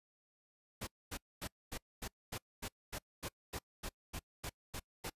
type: noise bursts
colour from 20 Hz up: pink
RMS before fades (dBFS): -42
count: 15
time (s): 0.81-5.1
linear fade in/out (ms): 10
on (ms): 62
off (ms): 240
effects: noise-tail reverb RT60 0.1 s tail -25 dB re dry + resampled to 32000 Hz